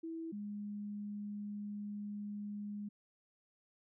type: tone pair in turn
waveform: sine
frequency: 327.4 / 206.2 Hz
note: E4 / G#3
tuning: -12 / -12 cents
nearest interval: minor sixth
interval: 800 cents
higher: first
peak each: -40 / -40 dBFS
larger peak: neither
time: 0.03-0.32 / 0.32-2.89 s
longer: second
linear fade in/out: 10 ms
effects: none

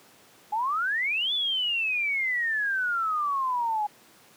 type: exponential two-way sweep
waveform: sine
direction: up then down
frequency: 822 to 3520 to 822 Hz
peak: -24 dBFS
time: 0.52-3.87 s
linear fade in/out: 10 ms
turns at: 1.33 s
effects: pink hiss -55 dBFS RMS until 4.36 s + high-pass 200 Hz 12 dB/octave

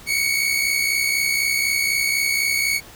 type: tone pair together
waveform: sawtooth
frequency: 2189 / 2253 Hz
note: C#7 / C#7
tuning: -22 / +28 cents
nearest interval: unison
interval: 50 cents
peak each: -18 dBFS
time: 0.06-2.81 s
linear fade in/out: 50 ms
effects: pink hiss -43 dBFS RMS until 2.95 s

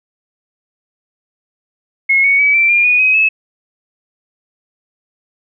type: tone with pitch steps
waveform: sine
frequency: 2170 / 2226 / 2283 / 2342 / 2402 / 2464 / 2527 / 2593 Hz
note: C#7 / C#7 / D7 / D7 / D7 / D#7 / D#7 / E7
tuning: -37 / +7 / -50 / -5 / +38 / -17 / +26 / -29 cents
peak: -8 dBFS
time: 2.09-3.29 s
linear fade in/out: 10 ms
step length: 150 ms
effects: none

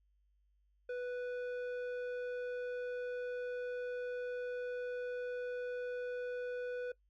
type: tone with low-pass filter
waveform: square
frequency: 493.9 Hz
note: B4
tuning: in tune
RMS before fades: -40 dBFS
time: 0.89-6.92 s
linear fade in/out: 5 ms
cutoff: 1700 Hz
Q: 0.83
effects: noise-tail reverb RT60 0.1 s tail -20 dB re dry + added 50 Hz sine -70 dBFS peak until 7.09 s

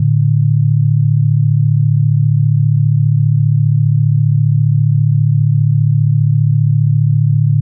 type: tone pair together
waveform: sine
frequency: 111.92 / 146.83 Hz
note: A2 / D3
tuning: +30 / 0 cents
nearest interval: perfect fourth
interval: 470 cents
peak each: -11 dBFS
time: 0-7.61 s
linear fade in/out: 5 ms
effects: none

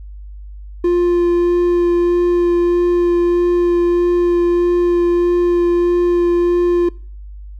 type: tone with vibrato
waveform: triangle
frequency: 349.2 Hz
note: F4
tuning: in tune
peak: -9 dBFS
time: 0.84-6.89 s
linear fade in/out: 5 ms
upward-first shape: sine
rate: 1.6 Hz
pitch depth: 9 cents each way
effects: noise-tail reverb RT60 0.5 s tail -24 dB re dry + added 50 Hz sine -30 dBFS peak until 7.59 s

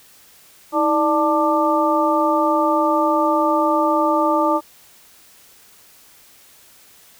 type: harmonic tone with a mistuned harmonic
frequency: 296.1 Hz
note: D4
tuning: 14 cents sharp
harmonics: 1 / 2 / 3 / 4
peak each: -20 / -20 / -20 / -20 dBFS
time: 0.72-4.61 s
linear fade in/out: 50 ms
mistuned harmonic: 1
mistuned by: +130 cents
effects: white hiss -49 dBFS RMS until 7.19 s

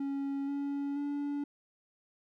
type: tone with pitch steps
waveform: triangle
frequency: 277.2 / 282 / 287 Hz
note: C#4 / C#4 / D4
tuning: 0 / +30 / -40 cents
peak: -30 dBFS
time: 0-1.44 s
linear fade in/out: 5 ms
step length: 480 ms
effects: none

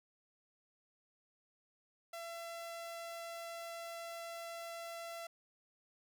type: tone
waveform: sawtooth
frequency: 674 Hz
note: E5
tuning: 38 cents sharp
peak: -40 dBFS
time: 2.13-5.27 s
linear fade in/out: 5 ms
effects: none

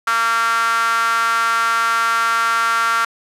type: tone with high-pass filter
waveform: sawtooth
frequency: 229.1 Hz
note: A#3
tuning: 30 cents flat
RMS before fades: -17 dBFS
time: 0.07-3.05 s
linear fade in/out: 5 ms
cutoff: 1300 Hz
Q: 8
effects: low-pass 12000 Hz 12 dB/octave

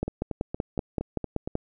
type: two click trains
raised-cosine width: 2 ms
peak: -13 / -17 dBFS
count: 9 / 7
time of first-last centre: 0.03-1.554 / 0.08-1.475 s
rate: 5.25 / 4.3 Hz
effects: none

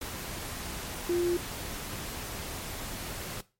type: tone in noise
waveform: sine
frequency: 349.2 Hz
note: F4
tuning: in tune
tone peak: -24 dBFS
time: 1.09-1.37 s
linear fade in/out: 5 ms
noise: pink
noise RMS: -38 dBFS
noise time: 0.01-3.41 s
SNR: +11 dB
effects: noise-tail reverb RT60 0.3 s tail -18 dB re dry + MP3 64 kbps

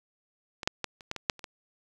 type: clicks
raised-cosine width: 0.2 ms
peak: -19 / -7 / -13 / -30 / -15 / -19 / -6 / -30 / -21 dBFS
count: 9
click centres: 0.632 / 0.675 / 0.843 / 1.008 / 1.114 / 1.163 / 1.298 / 1.393 / 1.442 s
effects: 8-bit

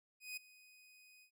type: tone with ADSR envelope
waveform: sawtooth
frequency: 2498 Hz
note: D#7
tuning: 6 cents sharp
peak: -38 dBFS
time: 0.2-1.31 s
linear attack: 170 ms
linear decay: 8 ms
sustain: -20 dB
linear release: 88 ms
effects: none

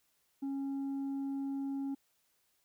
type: tone with tanh clipping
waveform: sine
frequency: 274.6 Hz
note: C#4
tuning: 16 cents flat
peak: -35 dBFS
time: 0.42-1.95 s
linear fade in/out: 10 ms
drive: 3 dB
effects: white hiss -75 dBFS RMS until 2.64 s

